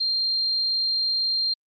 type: tone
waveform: sine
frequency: 4186 Hz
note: C8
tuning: in tune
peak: -21 dBFS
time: 0-1.54 s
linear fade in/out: 10 ms
effects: Opus 24 kbps